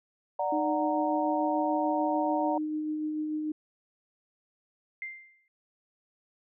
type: chord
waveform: sine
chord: D augmented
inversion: none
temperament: equal with one note detuned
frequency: 587.3 / 740 / 928 Hz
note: D5 / F#5 / A#5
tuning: 0 / 0 / -8 cents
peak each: -31 dBFS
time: 0.39-2.58 s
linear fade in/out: 5 ms
type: tone with tremolo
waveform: sine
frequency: 306.6 Hz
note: D#4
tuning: 25 cents flat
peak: -28 dBFS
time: 0.52-3.52 s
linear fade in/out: 5 ms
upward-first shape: sine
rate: 6.8 Hz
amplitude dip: 25%
type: tone with exponential decay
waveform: sine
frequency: 2093 Hz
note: C7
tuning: in tune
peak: -32 dBFS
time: 5.02-5.48 s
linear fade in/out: 1 ms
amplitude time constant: 100 ms
effects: none